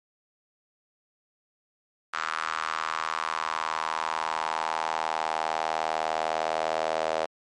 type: tone with high-pass filter sweep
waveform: sawtooth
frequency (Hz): 79.9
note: D#2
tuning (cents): +47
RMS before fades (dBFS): -29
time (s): 2.13-7.26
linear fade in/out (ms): 10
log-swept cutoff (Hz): 1300 to 610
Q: 3.6
effects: low-pass 6000 Hz 12 dB/octave + MP3 48 kbps